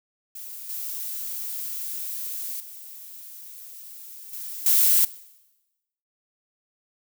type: noise with level steps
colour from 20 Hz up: violet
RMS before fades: -38 / -32 / -42 / -35 / -18 dBFS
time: 0.35-5.05 s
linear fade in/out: 5 ms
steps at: 0.69 / 2.6 / 4.33 / 4.66 s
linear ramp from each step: 2 ms
effects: noise-tail reverb RT60 1.0 s tail -19 dB re dry